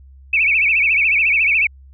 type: tone with vibrato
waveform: sine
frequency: 2437 Hz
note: D#7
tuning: 37 cents flat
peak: -12 dBFS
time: 0.33-1.67 s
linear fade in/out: 5 ms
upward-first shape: sine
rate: 14 Hz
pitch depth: 170 cents each way
effects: added 67 Hz sine -40 dBFS peak until 1.93 s